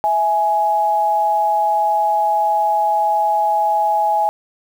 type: tone pair together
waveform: sine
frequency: 657.6 / 836 Hz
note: E5 / G#5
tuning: -4 / +11 cents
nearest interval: major third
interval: 415 cents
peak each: -21 / -14 dBFS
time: 0.04-4.29 s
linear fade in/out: 0 ms
effects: 7-bit